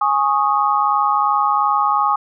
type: chord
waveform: sine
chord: Ab suspended fourth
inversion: none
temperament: equal with one note detuned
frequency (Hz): 830.6 / 1101.7 / 1244.5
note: Ab5 / Db6 / Eb6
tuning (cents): 0 / -11 / 0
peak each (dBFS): -18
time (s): 0.01-2.16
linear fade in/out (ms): 5
effects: none